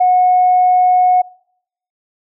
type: tone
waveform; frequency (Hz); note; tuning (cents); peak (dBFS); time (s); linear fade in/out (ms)
sine; 730; F#5; -24; -7; 0-1.22; 10
effects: noise-tail reverb RT60 0.7 s tail -24 dB re dry + tanh soft clip ceiling -3 dBFS